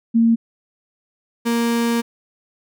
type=tone pair in turn; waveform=sine / 35% pulse; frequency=229.4 / 233.7 Hz; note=A#3 / A#3; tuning=-28 / +5 cents; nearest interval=unison; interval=33 cents; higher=second; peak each=-11 / -15 dBFS; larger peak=first; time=0.14-0.36 / 1.45-2.02 s; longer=second; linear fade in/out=20 ms; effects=none